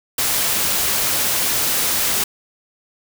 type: noise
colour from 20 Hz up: white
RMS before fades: -19 dBFS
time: 0.18-2.24 s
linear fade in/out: 5 ms
effects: none